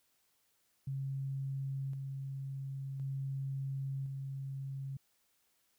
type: tone with tremolo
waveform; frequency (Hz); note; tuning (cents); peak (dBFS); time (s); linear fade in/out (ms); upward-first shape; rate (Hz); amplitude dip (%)
sine; 136; C#3; -33; -35; 0.87-4.97; 5; square; 0.47; 30
effects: white hiss -75 dBFS RMS until 5.78 s